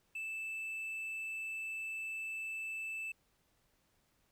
triangle tone, 2637 Hz, E7, in tune, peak -37 dBFS, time 0.15-3.12 s, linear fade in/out 5 ms, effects pink hiss -75 dBFS RMS until 4.31 s

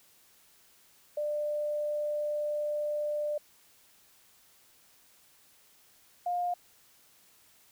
sine tone pair in turn, 595 / 708.8 Hz, D5 / F5, +22 / +25 cents, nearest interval minor third, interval 303 cents, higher second, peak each -29 / -28 dBFS, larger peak second, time 1.17-3.38 / 6.26-6.54 s, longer first, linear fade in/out 5 ms, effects white hiss -62 dBFS RMS until 7.71 s

